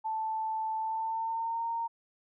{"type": "tone with pitch glide", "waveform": "sine", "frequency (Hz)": [880, 922.2], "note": ["A5", "A#5"], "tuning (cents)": [0, -19], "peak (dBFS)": -30, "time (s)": [0.04, 1.88], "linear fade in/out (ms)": 20, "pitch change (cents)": 81, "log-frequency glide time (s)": [0.78, 1.65], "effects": []}